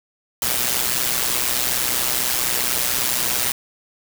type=noise with amplitude modulation; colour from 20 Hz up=white; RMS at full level=-18 dBFS; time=0.42-3.52 s; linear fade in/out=2 ms; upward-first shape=sine; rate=124 Hz; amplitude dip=70%; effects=none